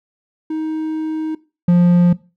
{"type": "tone pair in turn", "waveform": "triangle", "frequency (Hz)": [314.3, 175.53], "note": ["D#4", "F3"], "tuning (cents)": [18, 9], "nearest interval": "minor seventh", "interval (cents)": 1009, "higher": "first", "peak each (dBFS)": [-17, -6], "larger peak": "second", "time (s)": [[0.5, 1.35], [1.68, 2.13]], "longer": "first", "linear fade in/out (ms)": 5, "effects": ["noise-tail reverb RT60 0.3 s tail -19 dB re dry"]}